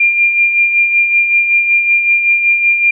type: tone with tremolo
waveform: sine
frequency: 2395 Hz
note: D7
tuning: 33 cents sharp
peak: -6 dBFS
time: 0-2.91 s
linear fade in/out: 5 ms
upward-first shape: sine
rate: 5.3 Hz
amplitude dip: 50%
effects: none